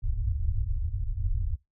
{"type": "low-pass noise", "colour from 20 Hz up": "pink", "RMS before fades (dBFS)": -28, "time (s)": [0.02, 1.56], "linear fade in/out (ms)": 20, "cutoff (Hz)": 110, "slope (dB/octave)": 96, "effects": ["noise-tail reverb RT60 0.2 s tail -21 dB re dry"]}